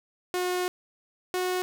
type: tone pair in turn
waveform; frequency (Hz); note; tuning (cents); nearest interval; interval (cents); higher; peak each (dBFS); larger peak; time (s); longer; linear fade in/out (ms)
sawtooth; 361.6 / 365.6; F#4 / F#4; -40 / -21; unison; 19; second; -22; neither; 0.34-0.68 / 1.34-1.62; first; 0
effects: none